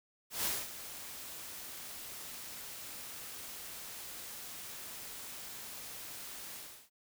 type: noise with ADSR envelope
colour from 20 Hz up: white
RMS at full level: -33 dBFS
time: 0.3-6.9 s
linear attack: 150 ms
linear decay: 220 ms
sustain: -13 dB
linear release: 340 ms
effects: none